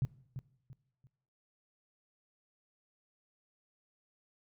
sine tone with echo, 130.81 Hz, C3, in tune, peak -27 dBFS, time 0.02-0.05 s, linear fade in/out 0 ms, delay 340 ms, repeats 3, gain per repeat -10 dB, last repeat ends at 1.07 s, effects noise-tail reverb RT60 0.8 s tail -20 dB re dry

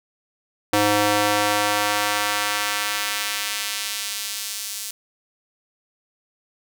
square tone with high-pass filter sweep, 103.83 Hz, G#2, in tune, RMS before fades -23 dBFS, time 0.73-4.91 s, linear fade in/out 5 ms, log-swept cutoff 370 to 6100 Hz, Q 0.74, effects none

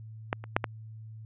clicks, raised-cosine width 0.5 ms, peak -12 / -27 / -7 / -13 dBFS, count 4, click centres 0.329 / 0.44 / 0.565 / 0.642 s, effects added 110 Hz sine -42 dBFS peak until 1.25 s + resampled to 8000 Hz

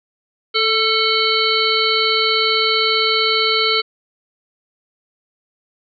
harmonic tone with a mistuned harmonic, 440 Hz, A4, in tune, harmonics 1 / 3 / 5 / 7 / 9 / 10, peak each -21 / -21 / -21 / -21 / -21 / -21 dBFS, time 0.54-3.82 s, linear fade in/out 20 ms, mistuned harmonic 3, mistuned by +29 cents, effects none

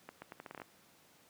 accelerating click train, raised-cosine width 0.5 ms, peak -30 dBFS, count 10, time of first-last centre 0.09-0.618 s, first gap 130 ms, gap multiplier 0.78, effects pink hiss -64 dBFS RMS until 1.29 s + high-pass 150 Hz 12 dB/octave

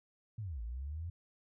sine linear two-way sweep, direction down then up, 116.8 to 53.6 to 88 Hz, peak -38 dBFS, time 0.38-1.1 s, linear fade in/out 5 ms, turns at 0.62 s, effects none

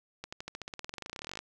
accelerating click train, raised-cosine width 0.2 ms, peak -22 dBFS, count 28, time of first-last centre 0.24-1.39 s, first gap 85 ms, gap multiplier 0.94, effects none

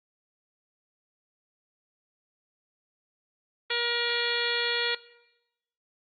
harmonic tone with a mistuned harmonic, 474.7 Hz, A#4, 31 cents sharp, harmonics 1 / 2 / 3 / 4 / 5 / 6 / 7 / 8 / 9, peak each -34 / -38 / -34 / -33 / -34 / -37 / -32 / -39 / -35 dBFS, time 3.7-4.95 s, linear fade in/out 5 ms, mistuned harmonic 7, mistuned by +28 cents, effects noise-tail reverb RT60 0.9 s tail -18 dB re dry + Opus 24 kbps

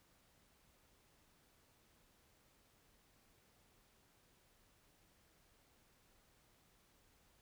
silence, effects pink hiss -72 dBFS RMS until 7.41 s

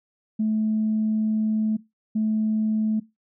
sine tone pair in turn, 217.1 / 217.1 Hz, A3 / A3, -23 / -23 cents, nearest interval unison, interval 0 cents, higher neither, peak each -19 dBFS, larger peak neither, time 0.39-1.77 / 2.15-3 s, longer first, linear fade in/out 10 ms, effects noise-tail reverb RT60 0.2 s tail -19 dB re dry + tanh soft clip ceiling -15 dBFS

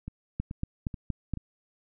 two click trains, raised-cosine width 5 ms, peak -24 / -17 dBFS, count 4 / 5, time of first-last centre 0.08-1.373 / 0.4-1.337 s, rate 2.32 / 4.27 Hz, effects none

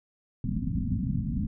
white low-pass noise, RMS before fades -29 dBFS, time 0.44-1.47 s, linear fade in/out 2 ms, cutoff 260 Hz, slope 96 dB/octave, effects none

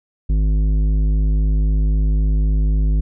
triangle tone with tanh clipping, 51.91 Hz, G#1, in tune, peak -15 dBFS, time 0.29-3.01 s, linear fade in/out 10 ms, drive 15 dB, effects none

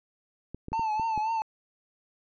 clicks, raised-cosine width 3 ms, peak -25 dBFS, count 6, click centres 0.546 / 0.684 / 0.72 / 0.795 / 0.997 / 1.177 s
triangle tone with vibrato, 880 Hz, A5, in tune, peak -24 dBFS, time 0.73-1.42 s, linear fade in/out 0 ms, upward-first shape triangle, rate 3.8 Hz, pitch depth 73 cents each way
effects resampled to 16000 Hz

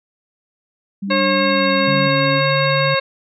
sine tone with vibrato, 195.1 Hz, G3, 8 cents flat, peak -21 dBFS, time 1.02-2.08 s, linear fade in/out 10 ms, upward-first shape square, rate 2.6 Hz, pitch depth 22 cents each way
sine tone with pitch glide, 295 to 276.8 Hz, D4 to C#4, +8 to -2 cents, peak -22 dBFS, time 1.07-2.42 s, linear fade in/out 50 ms, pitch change -110 cents, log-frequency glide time 1.3-1.85 s
harmonic tone, 541 Hz, C#5, 42 cents flat, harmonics 1 / 2 / 3 / 4 / 5 / 7 / 8, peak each -18 / -21 / -23 / -24 / -25 / -26 / -27 dBFS, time 1.1-3 s, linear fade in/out 10 ms
sine tone, 145.3 Hz, D3, 18 cents flat, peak -20 dBFS, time 1.87-2.95 s, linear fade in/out 10 ms
effects none

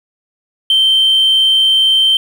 triangle tone, 3119 Hz, G7, 9 cents flat, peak -5 dBFS, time 0.7-2.17 s, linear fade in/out 2 ms, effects tanh soft clip ceiling -4 dBFS + 7-bit

